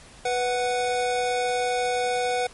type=tone pair together; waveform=square; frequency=493.3 / 740 Hz; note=B4 / F#5; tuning=-2 / 0 cents; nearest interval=perfect fifth; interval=702 cents; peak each=-26 dBFS; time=0.25-2.47 s; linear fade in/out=5 ms; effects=pink hiss -48 dBFS RMS until 2.53 s + MP3 48 kbps